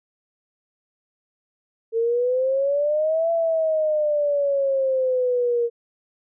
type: exponential two-way sweep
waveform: sine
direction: up then down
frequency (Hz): 448.8 to 672 to 467.3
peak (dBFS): -18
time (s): 1.92-5.7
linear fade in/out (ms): 50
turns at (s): 3.31
effects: none